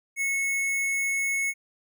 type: tone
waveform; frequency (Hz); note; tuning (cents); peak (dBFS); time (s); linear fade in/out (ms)
square; 2194; C#7; -18; -25; 0.16-1.54; 50
effects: none